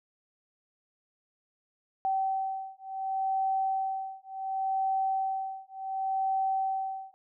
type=beating tone pair; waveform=sine; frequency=769 / 769.69 Hz; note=G5 / G5; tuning=-33 / -32 cents; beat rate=0.69 Hz; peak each=-31 dBFS; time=2.05-7.14 s; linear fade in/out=0 ms; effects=none